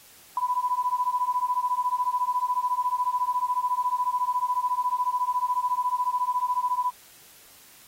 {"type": "beating tone pair", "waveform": "sine", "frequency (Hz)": [987.8, 1001.8], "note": ["B5", "B5"], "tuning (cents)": [0, 24], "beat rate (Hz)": 14, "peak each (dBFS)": -26, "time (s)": [0.37, 6.91], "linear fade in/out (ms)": 2, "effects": ["white hiss -52 dBFS RMS until 7.87 s", "AAC 48 kbps"]}